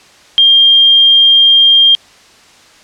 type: tone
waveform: sine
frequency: 3204 Hz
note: G7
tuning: 37 cents sharp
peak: -3 dBFS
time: 0.38-1.95 s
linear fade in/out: 0 ms
effects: white hiss -42 dBFS RMS until 2.83 s + low-pass 6000 Hz 12 dB/octave